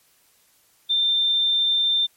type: tone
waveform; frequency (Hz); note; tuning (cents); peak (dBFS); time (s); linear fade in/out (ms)
sine; 3584; A7; +31; -17; 0.89-2.07; 20
effects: white hiss -60 dBFS RMS until 2.16 s + MP3 64 kbps